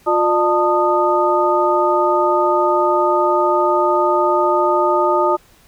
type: tone cluster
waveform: sine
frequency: 355.3 / 601 / 890 / 1235 Hz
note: F4 / D5 / A5 / D#6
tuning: +30 / +40 / +20 / -13 cents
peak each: -18 dBFS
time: 0.06-5.37 s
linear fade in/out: 20 ms
effects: pink hiss -51 dBFS RMS until 5.67 s